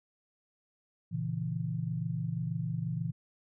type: chord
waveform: sine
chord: A# diminished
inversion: none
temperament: equal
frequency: 116.54 / 138.59 / 164.81 Hz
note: A#2 / C#3 / E3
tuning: 0 / 0 / 0 cents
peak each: -36 / -37 / -34 dBFS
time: 1.11-3.12 s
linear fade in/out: 20 ms
effects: none